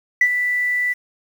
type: tone with ADSR envelope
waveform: sine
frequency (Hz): 1975.5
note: B6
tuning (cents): 0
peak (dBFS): -8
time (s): 0.21-0.94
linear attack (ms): 4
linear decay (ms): 64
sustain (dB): -9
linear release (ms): 20
effects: tanh soft clip ceiling -6 dBFS + 7-bit